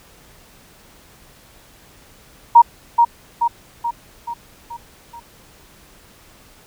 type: tone with echo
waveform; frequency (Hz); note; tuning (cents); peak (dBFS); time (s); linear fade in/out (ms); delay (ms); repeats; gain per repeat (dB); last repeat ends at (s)
sine; 940; A#5; +14; -3; 2.55-2.62; 10; 430; 6; -5; 5.2
effects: pink hiss -48 dBFS RMS until 6.66 s